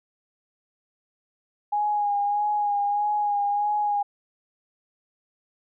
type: tone with vibrato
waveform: sine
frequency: 824 Hz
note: G#5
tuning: 14 cents flat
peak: -21 dBFS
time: 1.72-4.03 s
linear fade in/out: 10 ms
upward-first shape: sine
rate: 1.6 Hz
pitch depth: 26 cents each way
effects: none